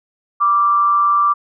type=tone with amplitude modulation; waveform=sine; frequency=1172 Hz; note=D6; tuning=4 cents flat; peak=-9 dBFS; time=0.4-1.34 s; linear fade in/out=20 ms; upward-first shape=sine; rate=187 Hz; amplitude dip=40%; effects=none